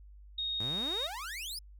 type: tone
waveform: sine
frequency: 3729 Hz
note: A#7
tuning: in tune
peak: -32 dBFS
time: 0.38-1.07 s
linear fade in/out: 5 ms
type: exponential sweep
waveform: sawtooth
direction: up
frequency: 98 to 5274 Hz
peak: -35 dBFS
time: 0.6-1.59 s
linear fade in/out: 5 ms
effects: added 50 Hz sine -50 dBFS peak until 1.79 s